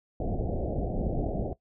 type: low-pass noise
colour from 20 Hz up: pink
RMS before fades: -30 dBFS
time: 0.2-1.53 s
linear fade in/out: 2 ms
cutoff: 750 Hz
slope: 96 dB/octave
effects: noise-tail reverb RT60 0.1 s tail -17 dB re dry